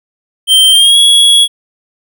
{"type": "tone with pitch glide", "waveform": "square", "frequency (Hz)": [3136, 3342], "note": ["G7", "G#7"], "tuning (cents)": [0, 10], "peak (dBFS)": -4, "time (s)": [0.47, 1.48], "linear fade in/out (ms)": 50, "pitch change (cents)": 110, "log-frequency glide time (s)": [0.72, 0.98], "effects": []}